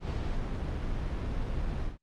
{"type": "noise with ADSR envelope", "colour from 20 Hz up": "brown", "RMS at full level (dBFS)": -30, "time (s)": [0, 1.98], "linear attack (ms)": 88, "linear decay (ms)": 30, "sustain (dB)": -2, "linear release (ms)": 140, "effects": ["low-pass 5000 Hz 12 dB/octave", "Opus 48 kbps"]}